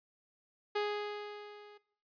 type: tone with level ramp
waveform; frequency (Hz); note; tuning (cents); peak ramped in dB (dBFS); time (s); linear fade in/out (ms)
sawtooth; 415.3; G#4; 0; -26 to -50; 0.75-1.78; 10
effects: noise-tail reverb RT60 0.6 s tail -20 dB re dry + resampled to 11025 Hz